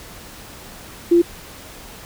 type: tone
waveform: sine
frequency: 343.7 Hz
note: F4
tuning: 28 cents flat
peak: -9 dBFS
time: 1.11-1.22 s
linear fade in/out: 10 ms
effects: pink hiss -39 dBFS RMS until 2.05 s